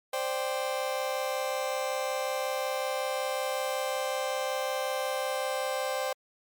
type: chord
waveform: 35% pulse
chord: C suspended second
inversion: none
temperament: just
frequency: 523.3 / 588.7 / 784.9 Hz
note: C5 / D5 / G5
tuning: 0 / +4 / +2 cents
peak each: -30 / -33 / -33 dBFS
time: 0.13-6.13 s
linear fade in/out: 5 ms
effects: MP3 96 kbps